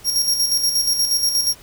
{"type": "tone with tremolo", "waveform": "sawtooth", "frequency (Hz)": 5588, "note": "F8", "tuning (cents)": 0, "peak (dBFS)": -12, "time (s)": [0.04, 1.55], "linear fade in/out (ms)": 50, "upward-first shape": "square", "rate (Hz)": 8.4, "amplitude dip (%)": 50, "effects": ["pink hiss -45 dBFS RMS until 1.62 s"]}